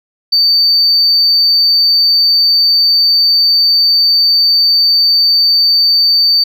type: tone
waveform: sine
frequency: 4585 Hz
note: D8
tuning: 42 cents flat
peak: -5 dBFS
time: 0.32-6.44 s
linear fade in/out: 10 ms
effects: tanh soft clip ceiling -4 dBFS